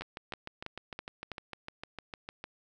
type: two click trains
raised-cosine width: 0.3 ms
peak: -22 / -24 dBFS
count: 5 / 17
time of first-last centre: 0.01-1.317 / 0.02-2.441 s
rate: 3.06 / 6.61 Hz
effects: none